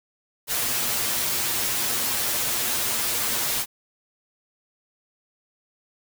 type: noise with comb filter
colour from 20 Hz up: white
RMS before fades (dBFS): -25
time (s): 0.47-3.66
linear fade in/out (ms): 50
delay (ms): 8.5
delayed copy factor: +0.8
effects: none